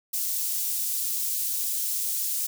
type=high-pass noise; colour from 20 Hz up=white; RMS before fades=-28 dBFS; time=0.13-2.47 s; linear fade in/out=10 ms; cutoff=6400 Hz; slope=12 dB/octave; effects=none